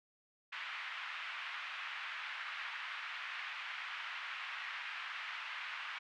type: band-pass noise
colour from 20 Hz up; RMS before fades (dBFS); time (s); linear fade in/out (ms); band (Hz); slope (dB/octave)
white; -44; 0.52-5.99; 10; 1100 to 2700; 24
effects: none